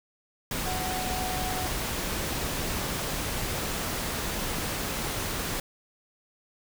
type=tone in noise; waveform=sine; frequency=740 Hz; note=F#5; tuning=in tune; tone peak=-33 dBFS; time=0.66-1.67 s; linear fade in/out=2 ms; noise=pink; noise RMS=-31 dBFS; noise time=0.51-5.6 s; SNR=-5 dB; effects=none